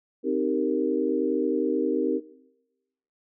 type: chord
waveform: sine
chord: C minor seventh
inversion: none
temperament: equal with one note detuned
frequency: 261.6 / 311.1 / 392 / 464.8 Hz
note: C4 / Eb4 / G4 / Bb4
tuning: 0 / 0 / 0 / -5 cents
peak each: -28 dBFS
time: 0.23-2.21 s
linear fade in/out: 50 ms
effects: noise-tail reverb RT60 1.0 s tail -20 dB re dry